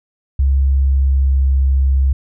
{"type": "tone with pitch glide", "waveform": "sine", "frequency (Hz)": [67.9, 67.16], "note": ["C#2", "C2"], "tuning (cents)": [-35, 46], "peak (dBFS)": -10, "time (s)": [0.39, 2.13], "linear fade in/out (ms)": 5, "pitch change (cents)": -19, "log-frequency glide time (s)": [0.64, 1.53], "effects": []}